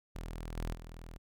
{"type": "tone with level steps", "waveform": "sawtooth", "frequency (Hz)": 41, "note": "E1", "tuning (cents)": -9, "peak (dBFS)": [-36, -31, -42], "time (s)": [0.15, 1.18], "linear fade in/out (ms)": 10, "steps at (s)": [0.56, 0.73], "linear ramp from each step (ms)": 20, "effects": []}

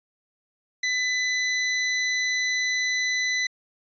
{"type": "tone", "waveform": "sawtooth", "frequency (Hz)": 2002, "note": "B6", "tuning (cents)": 23, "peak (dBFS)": -19, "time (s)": [0.83, 3.47], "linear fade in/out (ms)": 5, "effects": ["resampled to 16000 Hz"]}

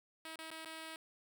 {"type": "tone with dropouts", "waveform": "5% pulse", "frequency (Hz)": 320.5, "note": "E4", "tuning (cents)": -49, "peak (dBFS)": -34, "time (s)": [0.25, 0.96], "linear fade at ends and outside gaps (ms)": 1, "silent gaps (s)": [[0.358, 0.389], [0.504, 0.513], [0.648, 0.658]], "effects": []}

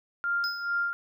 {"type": "tone with tremolo", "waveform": "sine", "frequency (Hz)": 1396.9, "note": "F6", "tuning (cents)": 0, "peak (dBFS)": -24, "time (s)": [0.24, 0.93], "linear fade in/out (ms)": 0, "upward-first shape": "sine", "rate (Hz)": 2.3, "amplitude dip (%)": 70}
{"type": "tone with exponential decay", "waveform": "triangle", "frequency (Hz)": 5080, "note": "D#8", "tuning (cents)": 35, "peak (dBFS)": -27, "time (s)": [0.44, 0.9], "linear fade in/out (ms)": 0, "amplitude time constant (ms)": 100}
{"effects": []}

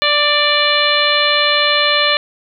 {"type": "harmonic tone with a mistuned harmonic", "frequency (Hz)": 587.3, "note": "D5", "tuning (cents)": 0, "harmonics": [1, 2, 3, 4, 5, 6, 7], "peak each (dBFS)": [-19, -19, -19, -19, -19, -19, -19], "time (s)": [0.02, 2.17], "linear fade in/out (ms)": 0, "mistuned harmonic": 3, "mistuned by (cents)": 16, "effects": []}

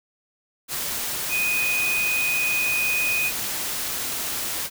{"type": "tone in noise", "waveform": "sine", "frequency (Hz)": 2489, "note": "D#7", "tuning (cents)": 0, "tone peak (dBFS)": -21, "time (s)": [1.29, 3.32], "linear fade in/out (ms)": 50, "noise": "white", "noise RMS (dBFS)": -28, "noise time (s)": [0.68, 4.7], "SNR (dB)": 4, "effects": []}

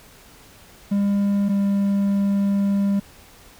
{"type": "tone pair in turn", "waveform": "triangle", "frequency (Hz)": [201, 199.38], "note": ["G3", "G3"], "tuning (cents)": [44, 30], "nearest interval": "unison", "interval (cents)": 14, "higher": "first", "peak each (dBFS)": -15, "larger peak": "neither", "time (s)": [[0.91, 1.49], [1.49, 3]], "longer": "second", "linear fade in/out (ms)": 10, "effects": ["pink hiss -48 dBFS RMS until 3.59 s"]}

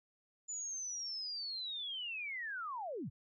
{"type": "linear sweep", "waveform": "sine", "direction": "down", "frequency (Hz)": [7040, 82.3], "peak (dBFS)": -39, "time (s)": [0.48, 3.1], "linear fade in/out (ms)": 20, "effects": []}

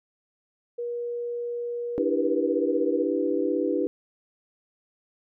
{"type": "tone", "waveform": "sine", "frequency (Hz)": 477.9, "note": "A#4", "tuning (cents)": 43, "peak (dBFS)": -28, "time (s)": [0.78, 3.05], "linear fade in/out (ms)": 10}
{"type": "chord", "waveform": "sine", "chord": "E minor seventh", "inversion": "third", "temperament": "equal", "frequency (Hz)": [293.7, 329.6, 392, 493.9], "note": ["D4", "E4", "G4", "B4"], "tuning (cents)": [0, 0, 0, 0], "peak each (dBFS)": -28, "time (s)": [1.98, 3.87], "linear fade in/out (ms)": 0}
{"effects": []}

